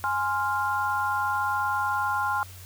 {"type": "chord", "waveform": "sine", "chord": "F minor", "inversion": "first", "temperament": "equal", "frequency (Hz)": [830.6, 1046.5, 1396.9], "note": ["Ab5", "C6", "F6"], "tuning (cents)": [0, 0, 0], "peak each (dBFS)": -28, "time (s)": [0.04, 2.43], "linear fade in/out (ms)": 0, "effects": ["added 92 Hz sine -43 dBFS peak until 2.65 s", "white hiss -48 dBFS RMS until 2.65 s"]}